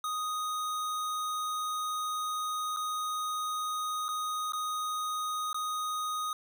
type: tone with dropouts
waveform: square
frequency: 1244.5 Hz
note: D#6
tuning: in tune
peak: -32 dBFS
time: 0.04-6.33 s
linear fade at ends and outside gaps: 2 ms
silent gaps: 2.764-2.769 / 4.083-4.088 / 4.522-4.533 / 5.53-5.544 s
effects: none